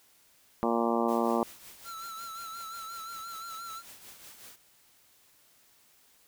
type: harmonic tone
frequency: 116.54 Hz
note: A#2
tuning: in tune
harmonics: 2 / 3 / 4 / 5 / 6 / 7 / 8 / 9 / 10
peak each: -30 / -32 / -33 / -34 / -35 / -35 / -36 / -37 / -37 dBFS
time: 0.63-1.43 s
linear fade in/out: 0 ms
type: noise with tremolo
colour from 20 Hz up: white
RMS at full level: -48 dBFS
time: 1.08-4.56 s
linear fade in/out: 5 ms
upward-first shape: triangle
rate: 5.4 Hz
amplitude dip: 60%
type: tone with vibrato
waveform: square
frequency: 1341 Hz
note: E6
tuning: 29 cents sharp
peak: -40 dBFS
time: 1.84-3.83 s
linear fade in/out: 50 ms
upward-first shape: sine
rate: 5.7 Hz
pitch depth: 48 cents each way
effects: white hiss -63 dBFS RMS until 6.27 s